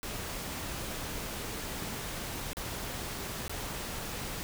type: noise with dropouts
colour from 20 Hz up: pink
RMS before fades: -38 dBFS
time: 0.03-4.43 s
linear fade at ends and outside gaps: 0 ms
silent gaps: 2.532-2.569 / 3.48-3.495 s
effects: none